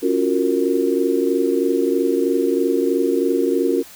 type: chord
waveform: sine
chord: Gb major seventh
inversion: second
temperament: just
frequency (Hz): 277.5 / 346.9 / 370 / 462.5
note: Db4 / F4 / Gb4 / Bb4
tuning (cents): +2 / -12 / 0 / -14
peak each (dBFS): -21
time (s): 0.02-3.83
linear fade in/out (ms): 20
effects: white hiss -42 dBFS RMS until 3.95 s